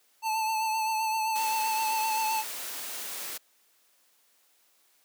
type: tone with vibrato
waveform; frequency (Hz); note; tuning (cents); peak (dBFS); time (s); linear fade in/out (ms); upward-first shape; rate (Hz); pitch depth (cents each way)
square; 880; A5; 0; -27; 0.22-2.44; 50; triangle; 7.7; 36
type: noise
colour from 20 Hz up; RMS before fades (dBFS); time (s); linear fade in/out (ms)
white; -37; 1.35-3.38; 10
effects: white hiss -66 dBFS RMS until 5.04 s + high-pass 300 Hz 12 dB/octave